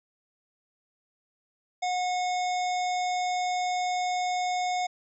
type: harmonic tone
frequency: 726 Hz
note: F#5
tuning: 33 cents flat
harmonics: 1 / 3 / 5 / 7 / 9 / 10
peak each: -26 / -36 / -40 / -43 / -45 / -46 dBFS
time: 1.82-4.87 s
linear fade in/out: 10 ms
effects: none